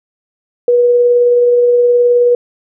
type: tone with tremolo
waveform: sine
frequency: 484.8 Hz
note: B4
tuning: 32 cents flat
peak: -5 dBFS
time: 0.68-2.35 s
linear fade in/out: 2 ms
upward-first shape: triangle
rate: 19 Hz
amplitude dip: 25%
effects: none